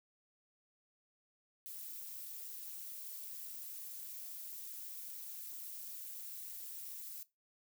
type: noise with amplitude modulation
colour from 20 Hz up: violet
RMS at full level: -44 dBFS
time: 1.66-7.23 s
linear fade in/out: 0 ms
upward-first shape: sine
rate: 275 Hz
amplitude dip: 70%
effects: noise-tail reverb RT60 0.2 s tail -18 dB re dry